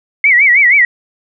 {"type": "tone with vibrato", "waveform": "sine", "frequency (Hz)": 2103, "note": "C7", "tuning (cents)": 8, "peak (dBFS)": -5, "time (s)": [0.24, 0.85], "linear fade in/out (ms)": 2, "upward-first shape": "sine", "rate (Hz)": 6.3, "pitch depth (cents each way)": 170, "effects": []}